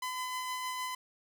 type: tone with tremolo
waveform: sawtooth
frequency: 1013 Hz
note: B5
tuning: 44 cents sharp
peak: -30 dBFS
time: 0.02-0.95 s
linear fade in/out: 5 ms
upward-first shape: sine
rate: 6.5 Hz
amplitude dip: 25%
effects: none